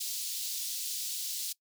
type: high-pass noise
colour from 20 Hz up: pink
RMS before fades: -36 dBFS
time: 0-1.53 s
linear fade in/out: 10 ms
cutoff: 3800 Hz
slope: 24 dB/octave
effects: noise-tail reverb RT60 0.1 s tail -22 dB re dry